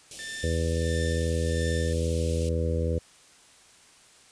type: band-stop noise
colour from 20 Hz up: white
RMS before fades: -40 dBFS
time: 0.11-2.49 s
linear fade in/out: 2 ms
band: 680 to 2400 Hz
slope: 48 dB/octave
type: tone with tremolo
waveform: sawtooth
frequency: 1782 Hz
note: A6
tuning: 22 cents sharp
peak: -31 dBFS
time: 0.19-1.93 s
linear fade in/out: 0 ms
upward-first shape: sine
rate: 1.5 Hz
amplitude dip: 75%
type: harmonic tone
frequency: 82.41 Hz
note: E2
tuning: in tune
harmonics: 1 / 2 / 3 / 4 / 5 / 6 / 7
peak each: -26 / -33 / -37 / -37 / -36 / -31 / -40 dBFS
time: 0.43-2.99 s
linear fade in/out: 10 ms
effects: white hiss -55 dBFS RMS until 4.31 s + resampled to 22050 Hz